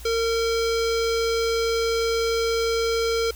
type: tone with low-pass filter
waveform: square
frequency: 457.7 Hz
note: A#4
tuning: 32 cents flat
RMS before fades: -23 dBFS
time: 0.05-3.31 s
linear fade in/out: 5 ms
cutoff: 5300 Hz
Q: 2.4
effects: added 60 Hz sine -38 dBFS peak until 3.35 s + white hiss -45 dBFS RMS until 3.35 s